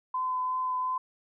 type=tone with vibrato; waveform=sine; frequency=1018 Hz; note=C6; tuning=48 cents flat; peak=-27 dBFS; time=0.14-0.98 s; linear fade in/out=5 ms; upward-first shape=triangle; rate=2.8 Hz; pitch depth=12 cents each way; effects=none